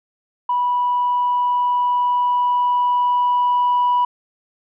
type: tone with level ramp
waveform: sine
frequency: 981 Hz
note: B5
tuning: 12 cents flat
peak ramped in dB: -15 to -12 dBFS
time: 0.49-4.05 s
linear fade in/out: 5 ms
effects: tanh soft clip ceiling -11 dBFS

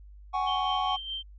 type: chord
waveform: triangle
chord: F# suspended second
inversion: none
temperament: equal with one note detuned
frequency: 747.7 / 830.6 / 1108.7 Hz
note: F#5 / G#5 / C#6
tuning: +18 / 0 / 0 cents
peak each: -28 / -30 / -28 dBFS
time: 0.33-0.97 s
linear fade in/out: 20 ms
type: tone with tremolo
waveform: sine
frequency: 3136 Hz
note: G7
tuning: in tune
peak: -31 dBFS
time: 0.46-1.23 s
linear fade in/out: 20 ms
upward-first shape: sine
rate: 4.8 Hz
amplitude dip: 55%
effects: added 50 Hz sine -46 dBFS peak until 1.38 s + resampled to 16000 Hz

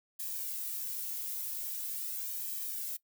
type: noise with flanger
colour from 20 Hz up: violet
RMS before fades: -38 dBFS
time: 0.19-2.97 s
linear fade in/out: 10 ms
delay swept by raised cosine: 1.4 to 2.6 ms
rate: 0.43 Hz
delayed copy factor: -0.95
effects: noise-tail reverb RT60 0.1 s tail -19 dB re dry

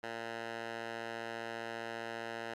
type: tone with band-pass filter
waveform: 10% pulse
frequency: 115 Hz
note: A#2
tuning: 23 cents flat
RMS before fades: -42 dBFS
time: 0.03-2.54 s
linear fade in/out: 5 ms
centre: 1400 Hz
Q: 0.78
effects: Opus 48 kbps

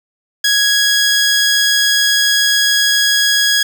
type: tone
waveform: 15% pulse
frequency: 1661.2 Hz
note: G#6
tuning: in tune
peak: -4 dBFS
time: 0.44-3.63 s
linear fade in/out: 5 ms
effects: none

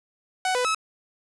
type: tone with pitch steps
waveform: sawtooth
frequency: 746 / 497.8 / 1294 Hz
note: F#5 / B4 / E6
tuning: +14 / +14 / -32 cents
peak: -18 dBFS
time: 0.45-0.747 s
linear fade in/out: 2 ms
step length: 99 ms
effects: resampled to 24000 Hz + 8-bit

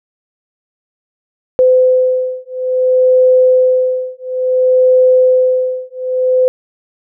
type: beating tone pair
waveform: sine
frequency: 510 / 510.58 Hz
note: C5 / C5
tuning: -44 / -42 cents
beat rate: 0.58 Hz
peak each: -11 dBFS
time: 1.59-6.48 s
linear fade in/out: 0 ms
effects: none

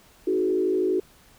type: tone with frequency modulation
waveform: sine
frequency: 370 Hz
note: F#4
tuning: in tune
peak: -20 dBFS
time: 0.27-1 s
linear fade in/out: 5 ms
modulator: 52.5 Hz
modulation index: 0.97
effects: pink hiss -55 dBFS RMS until 1.38 s

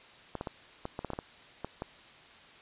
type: clicks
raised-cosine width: 1 ms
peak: -21 dBFS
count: 11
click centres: 0.353 / 0.411 / 0.472 / 0.854 / 0.991 / 1.047 / 1.103 / 1.134 / 1.189 / 1.646 / 1.821 s
effects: white hiss -54 dBFS RMS until 2.61 s + resampled to 8000 Hz

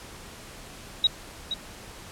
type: tone with echo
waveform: sine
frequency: 3823 Hz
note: A#7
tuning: 43 cents sharp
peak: -16 dBFS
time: 1.04-1.07 s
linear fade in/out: 2 ms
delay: 470 ms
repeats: 1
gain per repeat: -10 dB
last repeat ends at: 1.54 s
effects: pink hiss -44 dBFS RMS until 2.11 s + low-pass 11000 Hz 12 dB/octave

